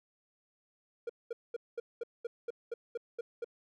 triangle tone bursts, 470 Hz, A#4, 14 cents sharp, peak -32 dBFS, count 11, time 1.07-3.445 s, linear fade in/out 5 ms, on 25 ms, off 210 ms, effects none

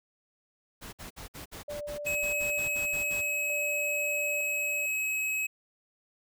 pink noise bursts, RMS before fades -43 dBFS, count 14, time 0.81-3.218 s, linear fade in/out 20 ms, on 120 ms, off 56 ms
sine tone with tremolo, 587.3 Hz, D5, in tune, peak -35 dBFS, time 1.68-4.86 s, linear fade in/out 5 ms, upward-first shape square, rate 0.55 Hz, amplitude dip 50%
square tone, 2559 Hz, D#7, 48 cents sharp, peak -29 dBFS, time 2.06-5.47 s, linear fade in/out 10 ms
effects none

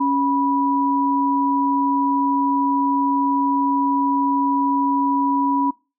sine tone pair together, 277.6 / 980.4 Hz, C#4 / B5, +3 / -13 cents, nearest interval octave + minor seventh, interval 2184 cents, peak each -19 dBFS, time 0-5.71 s, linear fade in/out 10 ms, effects noise-tail reverb RT60 0.3 s tail -23 dB re dry

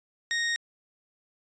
sawtooth tone, 1863 Hz, A#6, 2 cents flat, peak -22 dBFS, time 0.31-0.56 s, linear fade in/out 0 ms, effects resampled to 16000 Hz

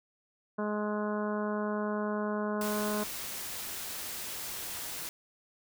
harmonic tone, 210 Hz, G#3, 19 cents sharp, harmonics 1 / 2 / 3 / 4 / 5 / 6 / 7 / 8, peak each -33 / -36 / -37 / -45 / -39 / -46 / -43 / -55 dBFS, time 0.58-3.04 s, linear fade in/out 10 ms
white noise, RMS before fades -39 dBFS, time 2.61-5.09 s, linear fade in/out 2 ms
effects none

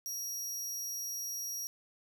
sawtooth tone, 5680 Hz, F8, 28 cents sharp, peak -34 dBFS, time 0.06-1.67 s, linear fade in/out 0 ms, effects none

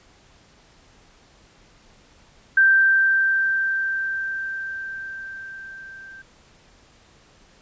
sine tone with level ramp, 1568 Hz, G6, in tune, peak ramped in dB -11 to -39 dBFS, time 2.57-6.22 s, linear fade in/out 5 ms, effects pink hiss -54 dBFS RMS until 7.61 s + resampled to 16000 Hz

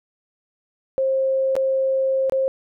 sine tone with dropouts, 532 Hz, C5, 29 cents sharp, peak -17 dBFS, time 0.98-2.48 s, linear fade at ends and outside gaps 0 ms, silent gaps 1.554-1.565 / 2.297-2.322 s, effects none

